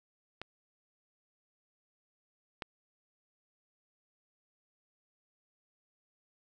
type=clicks; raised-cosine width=0.3 ms; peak=-24 / -21 dBFS; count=2; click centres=0.416 / 2.622 s; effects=none